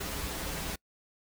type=noise with comb filter; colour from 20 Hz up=pink; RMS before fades=-36 dBFS; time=0-0.76 s; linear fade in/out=10 ms; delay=8.5 ms; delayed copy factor=-1; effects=noise-tail reverb RT60 0.1 s tail -26 dB re dry